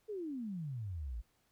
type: exponential sweep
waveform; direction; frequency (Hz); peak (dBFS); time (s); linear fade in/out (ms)
sine; down; 445.7 to 51.91; -38; 0.08-1.22; 20
effects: pink hiss -75 dBFS RMS until 1.51 s